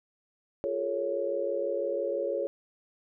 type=chord; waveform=sine; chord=Bb minor seventh; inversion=second; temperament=equal with one note detuned; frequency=349.2 / 415.3 / 455 / 554.4 Hz; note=F4 / Ab4 / Bb4 / Db5; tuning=0 / 0 / -42 / 0 cents; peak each=-36 / -34 / -36 / -30 dBFS; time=0.64-2.47 s; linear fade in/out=0 ms; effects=none